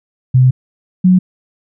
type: tone pair in turn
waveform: sine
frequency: 128.3 / 183.6 Hz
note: C3 / F#3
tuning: -34 / -13 cents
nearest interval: tritone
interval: 621 cents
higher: second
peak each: -5 dBFS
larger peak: neither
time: 0.34-0.51 / 1.04-1.19 s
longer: first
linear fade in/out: 10 ms
effects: none